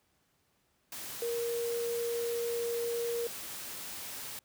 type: tone in noise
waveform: sine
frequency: 469.8 Hz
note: A#4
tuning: 13 cents sharp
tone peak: -31 dBFS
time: 1.22-3.27 s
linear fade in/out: 2 ms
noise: white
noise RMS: -42 dBFS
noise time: 0.92-4.39 s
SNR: +8 dB
effects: pink hiss -73 dBFS RMS until 4.44 s + high-pass 60 Hz 12 dB/octave